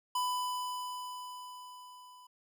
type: tone with level ramp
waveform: square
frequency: 997 Hz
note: B5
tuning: 16 cents sharp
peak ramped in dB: -30 to -54 dBFS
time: 0.15-2.27 s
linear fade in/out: 5 ms
effects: none